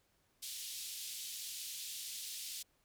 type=band-pass noise; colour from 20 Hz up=pink; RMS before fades=-45 dBFS; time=0.42-2.63 s; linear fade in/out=10 ms; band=3200 to 15000 Hz; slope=24 dB/octave; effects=pink hiss -75 dBFS RMS until 2.84 s